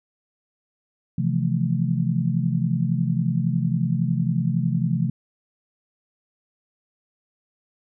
sine chord, F major seventh, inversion second, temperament just, 130.96 / 163.7 / 174.61 / 218.3 Hz, C3 / E3 / F3 / A3, +2 / -12 / 0 / -13 cents, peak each -24 / -24 / -25 / -28 dBFS, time 1.18-5.1 s, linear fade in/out 5 ms, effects none

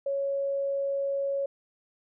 sine tone, 554.4 Hz, C#5, in tune, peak -26 dBFS, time 0.06-1.46 s, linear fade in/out 5 ms, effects none

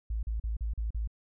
sine tone bursts, 55 Hz, A1, in tune, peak -29 dBFS, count 6, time 0.1-1.075 s, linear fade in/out 5 ms, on 130 ms, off 39 ms, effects none

